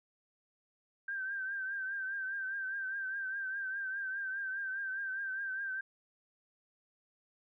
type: tone with vibrato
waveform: sine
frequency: 1568 Hz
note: G6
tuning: in tune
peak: -35 dBFS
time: 1.08-5.81 s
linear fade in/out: 5 ms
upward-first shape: triangle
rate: 4.9 Hz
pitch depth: 62 cents each way
effects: none